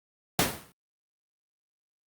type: noise with exponential decay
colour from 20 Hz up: pink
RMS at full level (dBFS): -20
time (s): 0.39-0.72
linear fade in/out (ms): 1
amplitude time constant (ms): 71
effects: high-pass 100 Hz 12 dB/octave + Opus 48 kbps